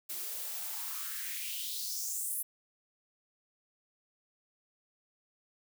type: noise with high-pass filter sweep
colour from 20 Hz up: blue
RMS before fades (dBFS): -38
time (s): 0.09-2.43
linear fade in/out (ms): 10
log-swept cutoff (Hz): 300 to 11000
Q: 3.6
effects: none